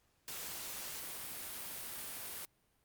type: noise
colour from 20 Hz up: white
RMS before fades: -44 dBFS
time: 0.28-2.45 s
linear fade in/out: 0 ms
effects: pink hiss -75 dBFS RMS until 2.84 s + Opus 48 kbps